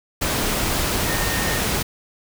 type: tone in noise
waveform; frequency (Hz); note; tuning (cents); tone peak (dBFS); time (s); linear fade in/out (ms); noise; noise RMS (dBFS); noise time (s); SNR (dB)
sine; 1837; A#6; -26; -28; 1.08-1.59; 10; pink; -22; 0.21-1.83; -9
effects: none